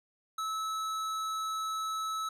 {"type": "tone with hard clipping", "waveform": "sine", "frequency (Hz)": 1300, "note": "E6", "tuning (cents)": -24, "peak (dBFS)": -34, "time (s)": [0.38, 2.29], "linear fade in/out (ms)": 5, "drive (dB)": 14, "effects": []}